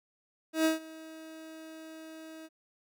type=tone with ADSR envelope; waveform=30% pulse; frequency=318.8 Hz; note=D#4; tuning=42 cents sharp; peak=-20 dBFS; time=0.53-2.49 s; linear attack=120 ms; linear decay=140 ms; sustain=-22 dB; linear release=39 ms; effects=none